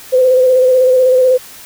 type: tone with vibrato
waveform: sine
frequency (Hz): 511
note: C5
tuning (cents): -41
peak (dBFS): -6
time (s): 0.12-1.38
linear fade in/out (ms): 20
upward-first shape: square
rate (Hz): 16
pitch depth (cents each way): 25
effects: white hiss -35 dBFS RMS until 1.65 s